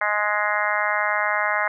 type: harmonic tone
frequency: 209 Hz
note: G#3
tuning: 11 cents sharp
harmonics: 3 / 4 / 5 / 6 / 7 / 8 / 9 / 10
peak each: -28 / -28 / -28 / -28 / -28 / -28 / -28 / -28 dBFS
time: 0.01-1.68 s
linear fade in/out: 5 ms
effects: none